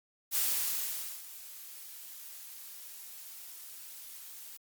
blue noise with ADSR envelope, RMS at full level -29 dBFS, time 0.31-4.57 s, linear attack 48 ms, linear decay 860 ms, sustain -18 dB, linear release 4 ms, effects Opus 48 kbps

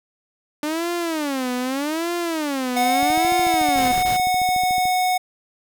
sawtooth tone with vibrato, 293.7 Hz, D4, in tune, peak -18 dBFS, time 0.63-3.92 s, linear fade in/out 2 ms, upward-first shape sine, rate 0.82 Hz, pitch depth 290 cents each way
square tone, 735 Hz, F#5, 12 cents flat, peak -18 dBFS, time 2.76-5.18 s, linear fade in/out 10 ms
click train, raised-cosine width 3 ms, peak -23 dBFS, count 26, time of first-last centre 3.03-4.855 s, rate 13.7 Hz
pink noise bursts, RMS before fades -30 dBFS, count 3, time 3.77-4.172 s, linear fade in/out 10 ms, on 120 ms, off 21 ms
effects none

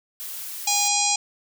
blue noise, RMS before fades -34 dBFS, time 0.2-0.88 s, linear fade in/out 0 ms
harmonic tone, 818 Hz, G#5, 26 cents flat, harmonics 1 / 3 / 4 / 5 / 6 / 7 / 8 / 9 / 10, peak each -26 / -29 / -33 / -29 / -29 / -26 / -29 / -25 / -32 dBFS, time 0.67-1.16 s, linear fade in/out 5 ms
effects none

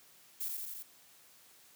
violet noise with echo, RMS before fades -37 dBFS, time 0.4-0.49 s, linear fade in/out 10 ms, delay 85 ms, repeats 4, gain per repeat -2 dB, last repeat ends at 0.83 s, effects white hiss -61 dBFS RMS until 1.75 s + high-pass 80 Hz 12 dB/octave

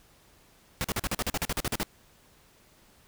pink noise bursts, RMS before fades -29 dBFS, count 14, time 0.81-1.831 s, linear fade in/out 0 ms, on 33 ms, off 43 ms, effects pink hiss -60 dBFS RMS until 3.07 s

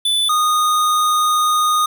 square tone pair in turn, 3489 / 1233.5 Hz, A7 / D#6, -15 / -15 cents, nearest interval octave + tritone, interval 1800 cents, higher first, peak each -15 / -14 dBFS, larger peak second, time 0.05-0.29 / 0.29-1.86 s, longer second, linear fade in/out 5 ms, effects none

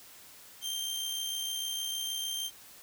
sawtooth tone with amplitude modulation, 3159 Hz, G7, 13 cents sharp, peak -28 dBFS, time 0.61-2.51 s, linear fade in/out 50 ms, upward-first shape sine, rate 66.5 Hz, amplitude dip 40%, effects white hiss -53 dBFS RMS until 2.82 s

